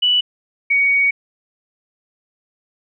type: tone pair in turn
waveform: sine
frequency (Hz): 2960 / 2243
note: F#7 / C#7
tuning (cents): 0 / +20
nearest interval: perfect fourth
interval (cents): 480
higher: first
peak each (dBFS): -12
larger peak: neither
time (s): 0.02-0.21 / 0.7-1.11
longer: second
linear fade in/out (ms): 10
effects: none